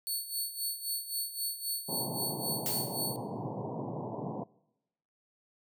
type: tone with tremolo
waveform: 10% pulse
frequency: 4435 Hz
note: C#8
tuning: in tune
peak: -24 dBFS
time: 0.07-3.16 s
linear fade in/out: 0 ms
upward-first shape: sine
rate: 3.8 Hz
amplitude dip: 75%
type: band-pass noise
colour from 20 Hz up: pink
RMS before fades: -38 dBFS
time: 1.88-4.44 s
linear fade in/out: 10 ms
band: 110 to 1000 Hz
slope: 96 dB/octave
type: noise with exponential decay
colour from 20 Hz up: blue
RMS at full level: -31 dBFS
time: 2.66-3.07 s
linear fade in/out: 0 ms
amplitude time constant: 89 ms
effects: noise-tail reverb RT60 0.9 s tail -23 dB re dry